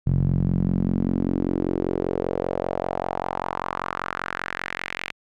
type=tone with band-pass filter sweep; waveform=sawtooth; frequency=45.11 Hz; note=F#1; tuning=43 cents flat; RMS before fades=-25 dBFS; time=0.06-5.12 s; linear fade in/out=10 ms; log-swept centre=130 to 2400 Hz; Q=2.7; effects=none